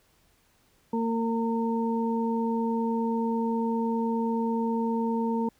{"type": "harmonic tone", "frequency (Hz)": 228.7, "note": "A#3", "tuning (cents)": -33, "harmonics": [1, 2, 4], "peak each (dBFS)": [-26, -31, -32], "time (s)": [0.93, 5.49], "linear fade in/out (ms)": 5, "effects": ["pink hiss -65 dBFS RMS until 5.59 s"]}